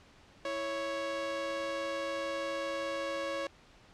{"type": "tone pair together", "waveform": "sawtooth", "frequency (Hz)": [329.6, 554.4], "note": ["E4", "C#5"], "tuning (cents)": [0, 0], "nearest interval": "major sixth", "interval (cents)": 900, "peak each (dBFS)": [-38, -30], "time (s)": [0.45, 3.47], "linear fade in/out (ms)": 2, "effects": ["pink hiss -59 dBFS RMS until 3.93 s", "low-pass 5000 Hz 12 dB/octave"]}